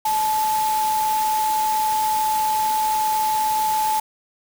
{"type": "tone in noise", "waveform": "sine", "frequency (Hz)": 866, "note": "A5", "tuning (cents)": -28, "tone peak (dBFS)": -18, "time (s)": [0.05, 4], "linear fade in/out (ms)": 5, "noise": "white", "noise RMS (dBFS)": -30, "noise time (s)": [0.05, 4], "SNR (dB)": 9, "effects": []}